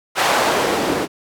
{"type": "noise with band-pass filter sweep", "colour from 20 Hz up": "white", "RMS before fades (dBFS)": -18, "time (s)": [0.15, 1.08], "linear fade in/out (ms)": 50, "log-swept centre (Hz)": [910, 270], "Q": 1, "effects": []}